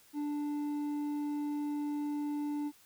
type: tone with hard clipping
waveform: sine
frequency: 293.7 Hz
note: D4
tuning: in tune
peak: -34 dBFS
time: 0.13-2.72 s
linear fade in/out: 50 ms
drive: 5 dB
effects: white hiss -62 dBFS RMS until 2.85 s